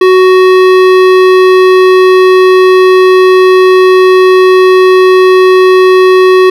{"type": "tone with hard clipping", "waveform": "sine", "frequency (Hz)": 371.8, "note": "F#4", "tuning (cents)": 8, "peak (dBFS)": -3, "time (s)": [0.01, 6.5], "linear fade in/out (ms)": 5, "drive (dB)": 16, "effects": []}